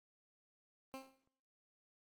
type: tone with exponential decay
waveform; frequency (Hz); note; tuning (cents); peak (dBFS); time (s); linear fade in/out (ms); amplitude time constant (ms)
15% pulse; 265.5; C4; +25; -37; 0.94-1.24; 0; 65
effects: noise-tail reverb RT60 0.9 s tail -23 dB re dry + Opus 32 kbps